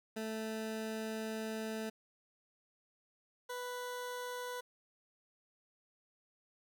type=tone pair in turn; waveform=20% pulse; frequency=220 / 493.9 Hz; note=A3 / B4; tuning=0 / 0 cents; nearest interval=octave + major second; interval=1400 cents; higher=second; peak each=-33 / -35 dBFS; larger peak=first; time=0.16-1.9 / 3.49-4.61 s; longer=first; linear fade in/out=10 ms; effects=11-bit